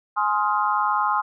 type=chord; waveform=sine; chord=F minor seventh; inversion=first; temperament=just; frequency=838.1 / 1047.7 / 1257.2 / 1396.9 Hz; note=Ab5 / C6 / Eb6 / F6; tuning=+16 / +2 / +18 / 0 cents; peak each=-24 / -23 / -24 / -29 dBFS; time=0.16-1.22 s; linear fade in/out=20 ms; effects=none